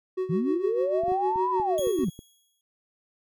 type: tone with tremolo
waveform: triangle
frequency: 372.6 Hz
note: F#4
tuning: 12 cents sharp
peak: -22 dBFS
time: 0.17-2.05 s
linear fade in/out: 10 ms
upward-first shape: sine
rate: 6.6 Hz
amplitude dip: 75%
type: linear two-way sweep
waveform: sine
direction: up then down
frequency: 146.83 to 1012 to 146.83 Hz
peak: -24 dBFS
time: 0.29-2.1 s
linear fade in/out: 10 ms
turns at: 1.51 s
type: clicks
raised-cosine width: 3 ms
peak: -28 dBFS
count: 11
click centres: 1.036 / 1.082 / 1.119 / 1.359 / 1.599 / 1.793 / 1.871 / 1.99 / 2.036 / 2.084 / 2.191 s
type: tone with exponential decay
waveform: 15% pulse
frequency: 3322 Hz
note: G#7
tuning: in tune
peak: -27 dBFS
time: 1.78-2.61 s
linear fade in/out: 1 ms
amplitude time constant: 180 ms
effects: none